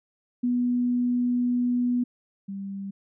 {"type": "tone pair in turn", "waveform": "sine", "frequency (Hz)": [245.1, 196.66], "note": ["B3", "G3"], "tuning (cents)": [-13, 6], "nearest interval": "major third", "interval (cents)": 381, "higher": "first", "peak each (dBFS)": [-21, -31], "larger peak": "first", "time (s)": [[0.43, 2.04], [2.48, 2.91]], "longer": "first", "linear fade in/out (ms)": 10, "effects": []}